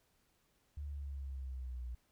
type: linear sweep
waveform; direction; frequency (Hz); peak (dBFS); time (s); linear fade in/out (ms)
sine; down; 73.42 to 59.8; -40; 0.77-1.95; 5
effects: pink hiss -75 dBFS RMS until 2.11 s